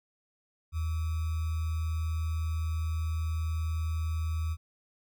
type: tone with sample-and-hold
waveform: sine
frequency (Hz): 80.3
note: E2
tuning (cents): -45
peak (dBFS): -28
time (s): 0.72-4.57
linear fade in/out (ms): 50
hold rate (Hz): 1225
effects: none